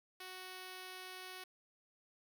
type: tone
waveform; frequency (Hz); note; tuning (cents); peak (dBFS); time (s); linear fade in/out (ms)
5% pulse; 370.6; F#4; +3; -36; 0.2-1.44; 5
effects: 12-bit